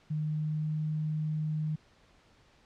sine tone with pitch glide, 153.2 to 154.35 Hz, D#3 to D#3, -27 to -14 cents, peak -29 dBFS, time 0.1-1.76 s, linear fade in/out 10 ms, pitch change +13 cents, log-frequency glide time 0.28-0.79 s, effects pink hiss -63 dBFS RMS until 2.65 s + low-pass 5000 Hz 12 dB/octave

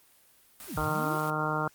white noise, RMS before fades -44 dBFS, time 0.6-1.3 s, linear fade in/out 0 ms
sine linear two-way sweep, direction down then up, 440 to 38.79 to 392.4 Hz, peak -35 dBFS, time 0.67-1.19 s, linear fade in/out 50 ms, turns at 0.79 s
harmonic tone, 153.8 Hz, D#3, 20 cents flat, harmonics 1 / 2 / 3 / 4 / 5 / 6 / 7 / 8 / 9, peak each -34 / -37 / -37 / -37 / -37 / -36 / -36 / -36 / -33 dBFS, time 0.77-1.68 s, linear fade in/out 2 ms
effects white hiss -61 dBFS RMS until 1.74 s + Opus 32 kbps

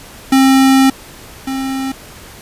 square tone pair in turn, 266.8 / 266.8 Hz, C4 / C4, +34 / +34 cents, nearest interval unison, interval 0 cents, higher neither, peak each -7 / -18 dBFS, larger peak first, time 0.32-0.9 / 1.47-1.92 s, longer first, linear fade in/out 5 ms, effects pink hiss -36 dBFS RMS until 2.41 s + resampled to 32000 Hz

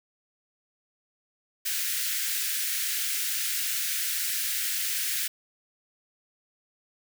white high-pass noise, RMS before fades -29 dBFS, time 1.65-5.28 s, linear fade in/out 10 ms, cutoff 1500 Hz, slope 48 dB/octave, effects none

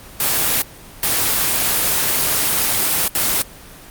white noise bursts at uneven times, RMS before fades -17 dBFS, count 3, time 0.2-0.62 / 1.03-3.08 / 3.15-3.42 s, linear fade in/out 2 ms, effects pink hiss -39 dBFS RMS until 3.9 s + Opus 24 kbps

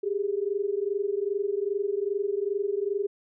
sine tone pair together, 392 / 414.5 Hz, G4 / G#4, 0 / -3 cents, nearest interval minor second, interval 97 cents, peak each -28 dBFS, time 0.03-3.07 s, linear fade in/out 10 ms, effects none

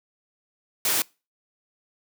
white noise, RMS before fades -23 dBFS, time 0.85-1.02 s, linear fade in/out 2 ms, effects noise-tail reverb RT60 0.3 s tail -25 dB re dry + high-pass 150 Hz 12 dB/octave

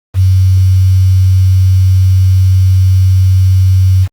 sine tone with quantisation, 93.8 Hz, F#2, 24 cents sharp, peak -4 dBFS, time 0.14-4.08 s, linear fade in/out 50 ms, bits 5, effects Opus 24 kbps

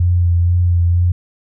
sine tone with vibrato, 87.31 Hz, F2, in tune, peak -10 dBFS, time 0-1.12 s, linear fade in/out 5 ms, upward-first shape sine, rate 2.1 Hz, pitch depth 24 cents each way, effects none

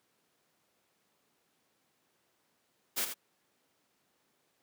white noise with echo, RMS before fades -32 dBFS, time 2.96-3.06 s, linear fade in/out 20 ms, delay 83 ms, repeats 1, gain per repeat -8 dB, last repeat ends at 3.143 s, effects pink hiss -74 dBFS RMS until 4.62 s + high-pass 200 Hz 12 dB/octave

